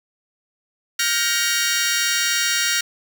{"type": "chord", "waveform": "15% pulse", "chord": "G half-diminished seventh", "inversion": "third", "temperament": "just", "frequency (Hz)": [1411.2, 1568, 1881.6, 2258], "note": ["F6", "G6", "Bb6", "Db7"], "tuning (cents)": [18, 0, 16, 31], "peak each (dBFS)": [-17, -20, -16, -20], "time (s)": [0.99, 2.81], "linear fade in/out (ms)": 5, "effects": []}